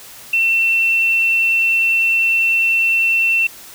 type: tone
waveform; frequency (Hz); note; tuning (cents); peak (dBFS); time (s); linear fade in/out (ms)
sine; 2695; E7; +38; -12; 0.33-3.47; 5
effects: white hiss -38 dBFS RMS until 3.74 s